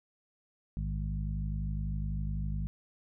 harmonic tone with a mistuned harmonic, 51.91 Hz, G#1, in tune, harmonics 1 / 2 / 3 / 4, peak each -33 / -40 / -37 / -43 dBFS, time 0.77-2.67 s, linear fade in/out 0 ms, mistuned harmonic 1, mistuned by +130 cents, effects none

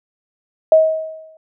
sine tone with exponential decay, 635 Hz, D#5, 35 cents sharp, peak -4 dBFS, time 0.72-1.37 s, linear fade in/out 2 ms, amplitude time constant 140 ms, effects none

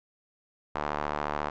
sawtooth tone with band-pass filter, 74.2 Hz, D2, 18 cents sharp, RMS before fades -32 dBFS, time 0.75-1.5 s, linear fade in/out 5 ms, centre 990 Hz, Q 1.6, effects resampled to 16000 Hz

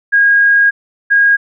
sine tone pair in turn, 1634 / 1634 Hz, G#6 / G#6, -29 / -29 cents, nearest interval unison, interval 0 cents, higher neither, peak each -6 dBFS, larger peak neither, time 0.12-0.71 / 1.1-1.37 s, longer first, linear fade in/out 20 ms, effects none

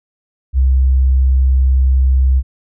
sine tone, 65.41 Hz, C2, in tune, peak -8 dBFS, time 0.53-2.43 s, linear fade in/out 50 ms, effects none

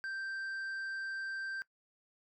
sine tone with tanh clipping, 1568 Hz, G6, in tune, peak -38 dBFS, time 0.04-1.62 s, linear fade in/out 0 ms, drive 5 dB, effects noise-tail reverb RT60 0.1 s tail -19 dB re dry

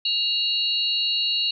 sine tone cluster, 2821 / 3923 / 4328 Hz, F7 / B7 / C#8, +17 / -12 / -42 cents, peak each -25 dBFS, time 0.05-1.51 s, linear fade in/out 5 ms, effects none

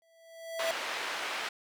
square tone with exponential growth, 659.3 Hz, E5, in tune, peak -28 dBFS, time 0.02-0.71 s, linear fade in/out 1 ms, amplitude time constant 150 ms
white band-pass noise, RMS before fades -36 dBFS, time 0.59-1.49 s, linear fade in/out 5 ms, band 530 to 2600 Hz, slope 12 dB/octave
effects none

